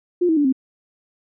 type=tone with pitch steps; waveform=sine; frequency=354 / 320.9 / 290.9 / 263.7 Hz; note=F4 / E4 / D4 / C4; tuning=+23 / -46 / -16 / +14 cents; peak=-14 dBFS; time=0.21-0.526 s; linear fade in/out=10 ms; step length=79 ms; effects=none